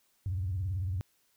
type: tone with vibrato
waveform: sine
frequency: 92.5 Hz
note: F#2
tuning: in tune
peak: -29 dBFS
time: 0.26-1.01 s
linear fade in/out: 0 ms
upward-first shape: sine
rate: 18 Hz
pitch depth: 180 cents each way
effects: tanh soft clip ceiling -25 dBFS + white hiss -71 dBFS RMS until 1.36 s